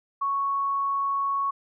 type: tone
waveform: sine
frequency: 1108.7 Hz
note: C#6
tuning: in tune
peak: -23 dBFS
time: 0.21-1.51 s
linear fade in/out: 10 ms
effects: none